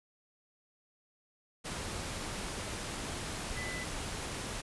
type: tone in noise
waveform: sine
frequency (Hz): 2000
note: B6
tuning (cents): +21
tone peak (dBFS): -40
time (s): 3.56-3.85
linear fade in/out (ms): 20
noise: pink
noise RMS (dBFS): -39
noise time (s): 1.64-4.62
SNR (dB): -4
effects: resampled to 24000 Hz